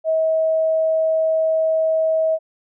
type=tone; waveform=sine; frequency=640 Hz; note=D#5; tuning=49 cents sharp; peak=-15 dBFS; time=0.04-2.39 s; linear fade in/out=50 ms; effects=none